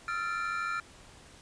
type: tone cluster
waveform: triangle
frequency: 1286 / 1379 / 1756 / 2370 Hz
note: E6 / F6 / A6 / D7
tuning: -43 / -22 / -4 / +15 cents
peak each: -36 / -31 / -39 / -39 dBFS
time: 0.08-0.8 s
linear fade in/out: 2 ms
effects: pink hiss -54 dBFS RMS until 1.41 s + resampled to 22050 Hz